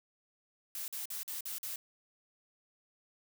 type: noise bursts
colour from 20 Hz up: blue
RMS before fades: -40 dBFS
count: 6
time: 0.75-1.76 s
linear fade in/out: 2 ms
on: 130 ms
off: 46 ms
effects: none